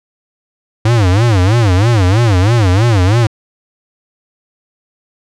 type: tone with vibrato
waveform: square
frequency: 103.83 Hz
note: G#2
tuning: in tune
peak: -8 dBFS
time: 0.85-3.27 s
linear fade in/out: 5 ms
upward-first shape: sine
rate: 3.1 Hz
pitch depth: 260 cents each way
effects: low-pass 7000 Hz 12 dB/octave